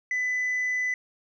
sine tone, 2000 Hz, B6, 21 cents sharp, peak -22 dBFS, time 0.11-0.94 s, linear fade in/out 2 ms, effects tanh soft clip ceiling -23 dBFS

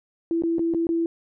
sine tone with dropouts, 333.2 Hz, E4, 19 cents sharp, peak -20 dBFS, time 0.31-1.06 s, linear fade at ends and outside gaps 1 ms, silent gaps 0.422-0.436 / 0.584-0.593 / 0.738-0.746 / 0.869-0.89 s, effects none

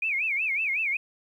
sine tone with vibrato, 2379 Hz, D7, 22 cents sharp, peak -24 dBFS, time 0.02-0.97 s, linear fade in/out 5 ms, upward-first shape sine, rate 5.4 Hz, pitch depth 200 cents each way, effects 10-bit

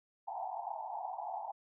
white band-pass noise, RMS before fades -41 dBFS, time 0.27-1.52 s, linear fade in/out 10 ms, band 690 to 920 Hz, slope 96 dB/octave, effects none

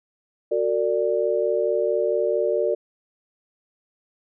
sine chord, Gb augmented, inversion none, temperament equal with one note detuned, 370 / 454.5 / 587.3 Hz, Gb4 / Bb4 / D5, 0 / -44 / 0 cents, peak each -25 / -23 / -23 dBFS, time 0.51-2.75 s, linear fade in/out 10 ms, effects none

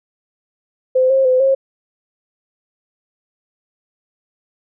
sine tone with pitch steps, 515 / 534 / 511 / 538 Hz, C5 / C5 / C5 / C5, -28 / +35 / -41 / +48 cents, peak -10 dBFS, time 0.95-1.55 s, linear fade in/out 10 ms, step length 150 ms, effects none

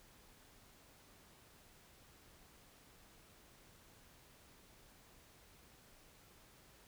silence, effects pink hiss -64 dBFS RMS until 6.87 s

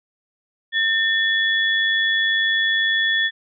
sine tone pair together, 1800 / 3398 Hz, A6 / G#7, +39 / +39 cents, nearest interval major seventh, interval 1100 cents, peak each -18 / -21 dBFS, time 0.72-3.31 s, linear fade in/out 50 ms, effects none

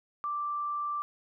sine tone, 1174.7 Hz, D6, in tune, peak -30 dBFS, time 0.24-1.02 s, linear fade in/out 0 ms, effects none

